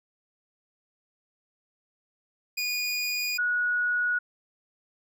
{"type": "tone pair in turn", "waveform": ["25% pulse", "sine"], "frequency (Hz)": [2454, 1459.2], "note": ["D#7", "F#6"], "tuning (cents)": [-25, -24], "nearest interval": "major sixth", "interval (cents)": 899, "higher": "first", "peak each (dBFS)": -23, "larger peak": "neither", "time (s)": [[2.57, 3.38], [3.38, 4.19]], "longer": "neither", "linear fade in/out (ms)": 10, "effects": []}